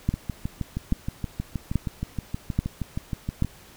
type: two click trains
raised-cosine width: 5 ms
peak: -9 / -15 dBFS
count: 5 / 22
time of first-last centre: 0.09-3.423 / 0.14-3.447 s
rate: 1.2 / 6.35 Hz
effects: pink hiss -50 dBFS RMS until 3.76 s